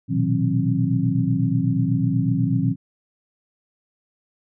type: tone cluster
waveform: sine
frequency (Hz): 116.9 / 125 / 157.6 / 182.6 / 267.6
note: A#2 / B2 / D#3 / F#3 / C4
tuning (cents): +5 / +21 / +23 / -23 / +39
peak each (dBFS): -24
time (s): 0.08-2.76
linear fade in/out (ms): 50
effects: none

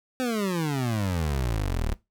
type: exponential sweep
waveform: 25% pulse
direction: down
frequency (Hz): 261.6 to 34.85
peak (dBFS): -21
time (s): 0.2-1.94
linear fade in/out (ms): 0
effects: noise-tail reverb RT60 0.2 s tail -19 dB re dry

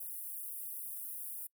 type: high-pass noise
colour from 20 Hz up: pink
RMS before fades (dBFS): -43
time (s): 0-1.47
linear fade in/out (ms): 5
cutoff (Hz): 10000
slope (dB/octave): 48
effects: noise-tail reverb RT60 0.1 s tail -24 dB re dry

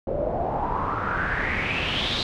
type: noise with low-pass filter sweep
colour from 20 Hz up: pink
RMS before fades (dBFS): -26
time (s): 0.07-2.23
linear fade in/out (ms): 2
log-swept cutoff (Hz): 520 to 4000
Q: 5.8
effects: none

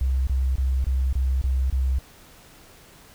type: tone bursts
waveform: sine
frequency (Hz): 65.41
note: C2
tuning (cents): 0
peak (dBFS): -19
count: 7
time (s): 0.01-1.986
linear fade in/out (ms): 0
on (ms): 260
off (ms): 26
effects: pink hiss -50 dBFS RMS until 3.14 s

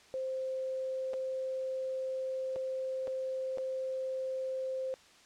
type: tone with dropouts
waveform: sine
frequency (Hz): 523.3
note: C5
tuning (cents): 0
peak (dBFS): -33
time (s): 0.14-4.94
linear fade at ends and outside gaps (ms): 0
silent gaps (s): 1.134-1.139 / 2.559-2.563 / 3.072-3.078 / 3.574-3.583
effects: white hiss -59 dBFS RMS until 5.25 s + low-pass 6000 Hz 12 dB/octave

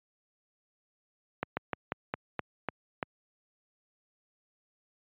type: slowing click train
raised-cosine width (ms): 0.5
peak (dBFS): -15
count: 8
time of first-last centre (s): 1.43-3.028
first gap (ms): 140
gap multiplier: 1.16
effects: high-pass 100 Hz 12 dB/octave + resampled to 8000 Hz

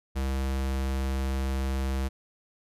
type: tone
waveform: square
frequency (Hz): 66.6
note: C2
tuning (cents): +31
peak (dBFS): -27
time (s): 0.15-2.09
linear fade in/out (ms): 20
effects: resampled to 32000 Hz

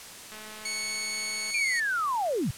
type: click train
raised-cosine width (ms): 0.3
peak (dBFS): -29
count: 256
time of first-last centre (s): 0.32-1.506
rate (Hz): 215
type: tone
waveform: 15% pulse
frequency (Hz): 2217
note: C#7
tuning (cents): 0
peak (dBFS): -24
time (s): 0.65-1.8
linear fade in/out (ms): 5
type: linear sweep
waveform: sine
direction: down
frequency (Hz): 2431 to 90.9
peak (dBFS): -25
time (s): 1.54-2.51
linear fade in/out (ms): 5
effects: white hiss -44 dBFS RMS until 2.57 s + low-pass 11000 Hz 12 dB/octave

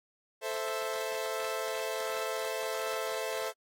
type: chord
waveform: sawtooth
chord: A minor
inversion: none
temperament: equal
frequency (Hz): 440 / 523.3 / 659.3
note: A4 / C5 / E5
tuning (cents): 0 / 0 / 0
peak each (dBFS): -33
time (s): 0.41-3.53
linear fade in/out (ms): 50
effects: AAC 64 kbps

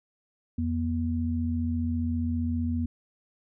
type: tone pair together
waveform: sine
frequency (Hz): 85.2 / 240.6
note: F2 / B3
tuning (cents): -42 / -45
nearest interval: octave + tritone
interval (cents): 1797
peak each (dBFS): -28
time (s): 0.58-2.86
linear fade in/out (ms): 5
effects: none

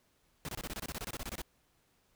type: noise bursts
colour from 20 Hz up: pink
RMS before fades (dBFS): -40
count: 16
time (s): 0.45-1.417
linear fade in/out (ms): 0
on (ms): 37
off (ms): 25
effects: pink hiss -72 dBFS RMS until 2.15 s

